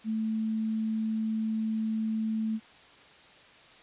sine tone, 220 Hz, A3, in tune, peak -27 dBFS, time 0.04-2.6 s, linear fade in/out 50 ms, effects white hiss -54 dBFS RMS until 3.82 s + resampled to 8000 Hz

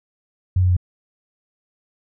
sine tone with pitch steps, 92 / 90.84 / 89.69 Hz, F#2 / F#2 / F2, -9 / -31 / +47 cents, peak -13 dBFS, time 0.56-0.767 s, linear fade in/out 5 ms, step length 69 ms, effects none

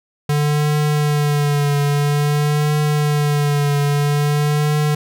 square tone with vibrato, 146.83 Hz, D3, in tune, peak -15 dBFS, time 0.29-4.95 s, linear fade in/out 5 ms, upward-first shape triangle, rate 0.5 Hz, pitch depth 39 cents each way, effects none

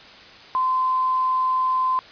sine tone, 1031 Hz, C6, 26 cents flat, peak -18 dBFS, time 0.55-1.99 s, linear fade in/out 0 ms, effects white hiss -44 dBFS RMS until 2.11 s + resampled to 11025 Hz

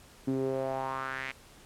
sawtooth tone with band-pass filter sweep, 132.7 Hz, C3, 25 cents sharp, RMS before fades -33 dBFS, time 0.27-1.32 s, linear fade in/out 10 ms, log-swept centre 280 to 2300 Hz, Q 3.5, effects pink hiss -55 dBFS RMS until 1.65 s + low-pass 12000 Hz 12 dB/octave

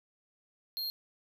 square tone, 4225 Hz, C8, 16 cents sharp, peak -34 dBFS, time 0.77-0.9 s, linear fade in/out 0 ms, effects none

